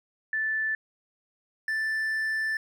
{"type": "tone pair in turn", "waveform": ["sine", "triangle"], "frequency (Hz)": [1756, 1763.3], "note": ["A6", "A6"], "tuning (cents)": [-4, 3], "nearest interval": "unison", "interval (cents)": 7, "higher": "second", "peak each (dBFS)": [-25, -24], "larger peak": "second", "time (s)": [[0.33, 0.75], [1.68, 2.57]], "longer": "second", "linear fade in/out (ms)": 2, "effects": []}